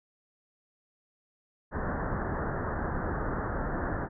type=low-pass noise; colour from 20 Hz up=pink; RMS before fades=-32 dBFS; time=1.71-4.09 s; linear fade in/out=50 ms; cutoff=1800 Hz; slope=96 dB/octave; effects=none